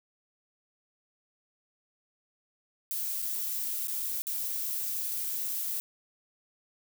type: noise with dropouts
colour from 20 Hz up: violet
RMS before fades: -33 dBFS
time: 2.91-5.8 s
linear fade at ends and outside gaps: 0 ms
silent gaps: 3.218-3.223 / 3.872-3.882 / 4.22-4.269 s
effects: none